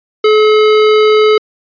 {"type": "tone", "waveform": "square", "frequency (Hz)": 428.5, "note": "A4", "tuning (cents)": -46, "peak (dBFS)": -6, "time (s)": [0.24, 1.38], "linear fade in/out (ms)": 5, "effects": ["resampled to 11025 Hz"]}